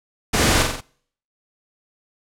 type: noise with echo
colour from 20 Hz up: pink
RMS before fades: -18 dBFS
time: 0.33-0.63 s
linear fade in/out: 10 ms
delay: 45 ms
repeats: 4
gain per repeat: -4 dB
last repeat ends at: 0.81 s
effects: noise-tail reverb RT60 0.6 s tail -25 dB re dry + low-pass 10000 Hz 12 dB/octave